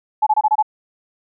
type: tone bursts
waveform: sine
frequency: 856 Hz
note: A5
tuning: 48 cents flat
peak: -11 dBFS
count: 6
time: 0.22-0.627 s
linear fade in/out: 10 ms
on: 47 ms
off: 25 ms
effects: none